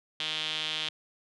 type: tone with band-pass filter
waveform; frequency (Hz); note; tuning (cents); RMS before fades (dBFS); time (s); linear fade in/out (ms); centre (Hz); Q
sawtooth; 155.56; D#3; 0; -33; 0.2-0.89; 2; 3300; 5
effects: resampled to 24000 Hz